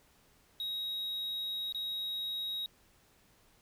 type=tone with dropouts; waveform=triangle; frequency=3798 Hz; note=A#7; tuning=32 cents sharp; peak=-33 dBFS; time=0.6-2.66 s; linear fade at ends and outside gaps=1 ms; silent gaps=1.724-1.747 s; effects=pink hiss -66 dBFS RMS until 3.61 s